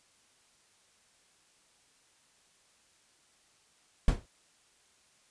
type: noise with exponential decay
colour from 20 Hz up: brown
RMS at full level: -21 dBFS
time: 4.08-4.26 s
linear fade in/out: 2 ms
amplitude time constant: 37 ms
effects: white hiss -66 dBFS RMS until 5.3 s + resampled to 22050 Hz